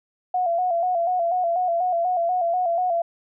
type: tone with vibrato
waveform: sine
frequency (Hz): 704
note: F5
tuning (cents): +14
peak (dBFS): -19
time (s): 0.34-3.02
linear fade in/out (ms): 5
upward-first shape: square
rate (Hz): 4.1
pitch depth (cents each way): 63
effects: none